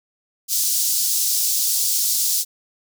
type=high-pass noise; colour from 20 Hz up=pink; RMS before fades=-20 dBFS; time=0.48-2.45 s; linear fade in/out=50 ms; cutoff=4900 Hz; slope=24 dB/octave; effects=none